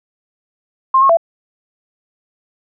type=tone with pitch steps; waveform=sine; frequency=1058 / 1086 / 669 Hz; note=C6 / C#6 / E5; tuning=+19 / -36 / +25 cents; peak=-7 dBFS; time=0.94-1.171 s; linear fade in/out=5 ms; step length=77 ms; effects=none